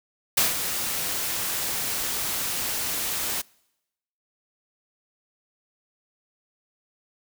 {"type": "noise with ADSR envelope", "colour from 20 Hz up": "white", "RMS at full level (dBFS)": -19, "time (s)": [0.37, 3.42], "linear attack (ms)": 7, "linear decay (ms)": 150, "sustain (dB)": -9, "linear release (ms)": 12, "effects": ["noise-tail reverb RT60 0.9 s tail -26 dB re dry"]}